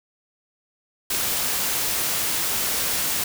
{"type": "noise", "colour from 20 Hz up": "white", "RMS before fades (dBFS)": -24, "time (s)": [1.1, 3.24], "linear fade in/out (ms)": 5, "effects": []}